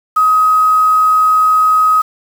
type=tone with quantisation; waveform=sine; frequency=1263 Hz; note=D#6; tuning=26 cents sharp; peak=-7 dBFS; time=0.16-2.02 s; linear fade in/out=10 ms; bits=5; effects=none